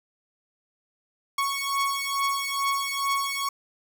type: beating tone pair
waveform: sawtooth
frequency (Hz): 1107 / 1109.3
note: C#6 / C#6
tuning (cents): -3 / +1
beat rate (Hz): 2.3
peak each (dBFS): -24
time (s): 1.38-3.49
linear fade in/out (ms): 5
effects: none